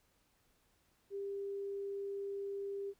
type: tone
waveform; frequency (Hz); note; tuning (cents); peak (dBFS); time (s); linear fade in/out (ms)
sine; 397.8; G4; +25; -38; 1.1-2.94; 50
effects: pink hiss -74 dBFS RMS until 2.99 s